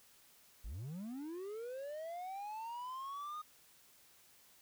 triangle linear sweep, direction up, 38.98 to 1244.5 Hz, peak -40 dBFS, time 0.64-3.42 s, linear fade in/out 10 ms, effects white hiss -65 dBFS RMS until 4.61 s

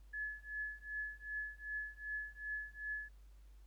sine tone with tremolo, 1710 Hz, A6, 50 cents flat, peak -37 dBFS, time 0.13-3.09 s, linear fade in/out 10 ms, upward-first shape triangle, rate 2.6 Hz, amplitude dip 100%, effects added 50 Hz sine -56 dBFS peak until 3.66 s + pink hiss -75 dBFS RMS until 3.66 s

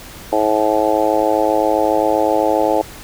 harmonic tone, 107.6 Hz, A2, 38 cents flat, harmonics 3 / 4 / 5 / 6 / 7 / 8, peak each -20 / -21 / -18 / -20 / -21 / -20 dBFS, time 0.32-2.82 s, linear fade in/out 10 ms, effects pink hiss -36 dBFS RMS until 3.03 s

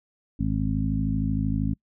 harmonic tone with a mistuned harmonic, 52.9 Hz, G#1, 33 cents sharp, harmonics 1 / 2 / 3 / 4 / 5, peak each -29 / -29 / -29 / -29 / -29 dBFS, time 0.39-1.74 s, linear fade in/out 10 ms, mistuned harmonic 1, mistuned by +23 cents, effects noise-tail reverb RT60 0.1 s tail -26 dB re dry

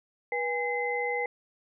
sine tone cluster, 485 / 818 / 2054 Hz, B4 / G#5 / C7, -31 / -26 / -33 cents, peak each -31 / -33 / -31 dBFS, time 0.32-1.26 s, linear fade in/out 2 ms, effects none

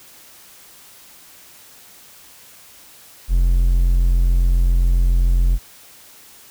triangle tone, 43.65 Hz, F1, in tune, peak -10 dBFS, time 3.28-5.59 s, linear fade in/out 50 ms, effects white hiss -45 dBFS RMS until 6.5 s

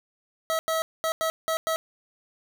25% pulse tone bursts at uneven times, 646 Hz, E5, 35 cents flat, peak -20 dBFS, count 6, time 0.5-0.59 / 0.68-0.82 / 1.04-1.12 / 1.21-1.3 / 1.48-1.57 / 1.67-1.76 s, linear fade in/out 0 ms, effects none

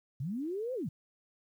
sine linear two-way sweep, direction up then down, 118 to 530 to 118 Hz, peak -33 dBFS, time 0.2-0.89 s, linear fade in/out 5 ms, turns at 0.74 s, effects 11-bit

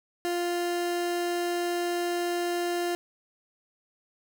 30% pulse tone, 349.2 Hz, F4, in tune, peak -24 dBFS, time 0.25-2.95 s, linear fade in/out 0 ms, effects none

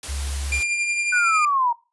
white noise, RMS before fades -33 dBFS, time 0.03-0.63 s, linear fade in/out 2 ms
sine tone, 69.3 Hz, C#2, in tune, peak -25 dBFS, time 0.08-0.61 s, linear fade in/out 20 ms
45% pulse tone with tremolo, 2395 Hz, D7, 33 cents sharp, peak -19 dBFS, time 0.52-1.45 s, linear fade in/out 2 ms, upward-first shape triangle, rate 11 Hz, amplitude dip 45%
sine linear sweep, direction down, 1500 to 929 Hz, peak -17 dBFS, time 1.12-1.73 s, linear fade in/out 10 ms
effects noise-tail reverb RT60 0.3 s tail -21 dB re dry + resampled to 24000 Hz

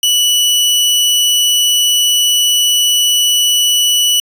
sawtooth tone, 2955 Hz, F#7, 3 cents flat, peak -6 dBFS, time 0.03-4.2 s, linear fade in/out 2 ms, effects resampled to 32000 Hz

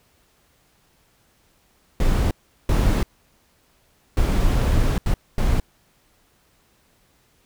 brown noise bursts at uneven times, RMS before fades -18 dBFS, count 5, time 2-2.31 / 2.69-3.03 / 4.17-4.98 / 5.06-5.14 / 5.38-5.6 s, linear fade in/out 2 ms, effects pink hiss -61 dBFS RMS until 7.45 s

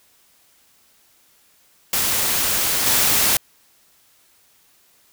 white noise with level steps, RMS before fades -20 / -17 dBFS, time 1.93-3.37 s, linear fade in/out 2 ms, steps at 2.86 s, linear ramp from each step 2 ms, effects white hiss -57 dBFS RMS until 5.12 s

